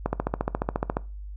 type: click train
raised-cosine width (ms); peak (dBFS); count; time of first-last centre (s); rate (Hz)
1; -10; 14; 0.06-0.969; 14.3
effects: noise-tail reverb RT60 0.3 s tail -20 dB re dry + added 50 Hz sine -35 dBFS peak until 1.36 s